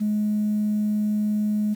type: tone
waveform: sine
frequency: 210.8 Hz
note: G#3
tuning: 26 cents sharp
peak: -19 dBFS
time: 0-1.75 s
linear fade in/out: 20 ms
effects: tanh soft clip ceiling -16 dBFS + 8-bit